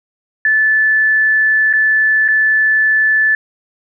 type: tone with dropouts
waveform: sine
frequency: 1744 Hz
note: A6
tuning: 16 cents flat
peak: -9 dBFS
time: 0.45-3.35 s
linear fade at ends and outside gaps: 2 ms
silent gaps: 1.729-1.735 / 2.28-2.285 s
effects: none